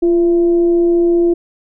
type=tone with frequency modulation; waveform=sine; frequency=344.3 Hz; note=F4; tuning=25 cents flat; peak=-9 dBFS; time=0.02-1.34 s; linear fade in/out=10 ms; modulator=327 Hz; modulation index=0.23; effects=none